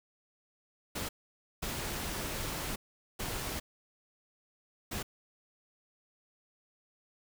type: noise bursts at uneven times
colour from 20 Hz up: pink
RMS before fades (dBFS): -37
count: 4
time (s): 0.95-1.09 / 1.62-2.76 / 3.19-3.6 / 4.91-5.03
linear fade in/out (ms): 10
effects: none